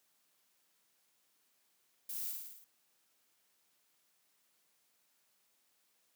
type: noise with echo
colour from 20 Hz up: violet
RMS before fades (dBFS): -42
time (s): 2.09-2.32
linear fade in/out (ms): 5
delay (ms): 54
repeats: 6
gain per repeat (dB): -3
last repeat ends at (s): 2.644
effects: white hiss -75 dBFS RMS until 6.15 s + high-pass 150 Hz 12 dB/octave